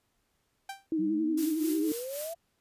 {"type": "tone with exponential decay", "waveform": "sawtooth", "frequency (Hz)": 784, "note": "G5", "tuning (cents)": 0, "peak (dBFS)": -30, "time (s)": [0.69, 0.87], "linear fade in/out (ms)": 5, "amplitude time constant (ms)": 37}
{"type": "tone with vibrato", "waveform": "sine", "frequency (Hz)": 314.4, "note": "D#4", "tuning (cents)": 18, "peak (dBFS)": -26, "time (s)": [0.92, 1.92], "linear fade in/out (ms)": 2, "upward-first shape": "sine", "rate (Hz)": 11, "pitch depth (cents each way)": 61}
{"type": "exponential sweep", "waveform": "sine", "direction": "up", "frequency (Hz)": [180.3, 687], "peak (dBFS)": -35, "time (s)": [0.98, 2.35], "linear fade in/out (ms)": 20}
{"type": "noise with tremolo", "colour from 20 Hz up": "blue", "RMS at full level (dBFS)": -37, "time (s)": [1.37, 2.34], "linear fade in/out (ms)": 10, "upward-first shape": "sine", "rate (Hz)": 3.9, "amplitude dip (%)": 60}
{"effects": ["pink hiss -75 dBFS RMS until 2.6 s", "resampled to 32000 Hz"]}